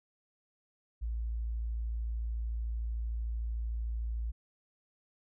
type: tone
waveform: sine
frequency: 56.7 Hz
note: A#1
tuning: 47 cents flat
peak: -32 dBFS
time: 1.01-4.32 s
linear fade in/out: 20 ms
effects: none